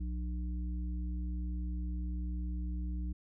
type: harmonic tone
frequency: 60.6 Hz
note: B1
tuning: 32 cents flat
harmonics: 1 / 3 / 5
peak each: -34 / -44 / -48 dBFS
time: 0-3.13 s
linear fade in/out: 10 ms
effects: none